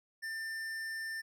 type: tone with tanh clipping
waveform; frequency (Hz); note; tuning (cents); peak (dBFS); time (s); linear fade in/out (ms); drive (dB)
sine; 1790; A6; +29; -39; 0.22-1.22; 20; 15
effects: none